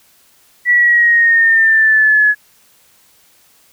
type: exponential sweep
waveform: sine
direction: down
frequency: 1956 to 1690 Hz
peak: -7 dBFS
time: 0.65-2.35 s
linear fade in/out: 50 ms
effects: white hiss -51 dBFS RMS until 3.72 s